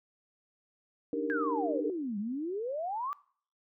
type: chord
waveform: sine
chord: Eb major seventh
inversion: third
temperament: equal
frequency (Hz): 293.7 / 311.1 / 392 / 466.2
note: D4 / Eb4 / G4 / Bb4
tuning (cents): 0 / 0 / 0 / 0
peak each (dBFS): -34 / -37 / -39 / -33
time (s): 1.13-1.9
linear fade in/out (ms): 2
type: exponential two-way sweep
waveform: sine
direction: down then up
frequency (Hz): 1673 to 196 to 1190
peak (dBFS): -32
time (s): 1.3-3.13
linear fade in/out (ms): 0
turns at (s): 2.18
effects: noise-tail reverb RT60 0.5 s tail -21 dB re dry